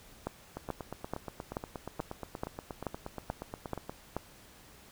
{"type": "two click trains", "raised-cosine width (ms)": 1, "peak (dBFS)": [-24, -19], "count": [29, 10], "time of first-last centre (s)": [[0.57, 3.895], [0.27, 4.166]], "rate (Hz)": [8.42, 2.31], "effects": ["pink hiss -56 dBFS RMS until 4.91 s"]}